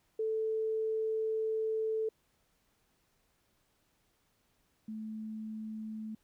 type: tone pair in turn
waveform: sine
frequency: 440 / 217.8 Hz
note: A4 / A3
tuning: 0 / -17 cents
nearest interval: octave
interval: 1217 cents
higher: first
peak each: -30 / -38 dBFS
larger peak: first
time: 0.19-2.09 / 4.88-6.15 s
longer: first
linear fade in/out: 5 ms
effects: pink hiss -74 dBFS RMS until 6.23 s